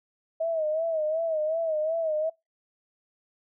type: tone with vibrato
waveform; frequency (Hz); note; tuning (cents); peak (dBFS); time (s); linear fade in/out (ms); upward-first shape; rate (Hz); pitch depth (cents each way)
sine; 637; D#5; +41; -24; 0.4-2.3; 10; sine; 2.7; 78
effects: noise-tail reverb RT60 0.2 s tail -24 dB re dry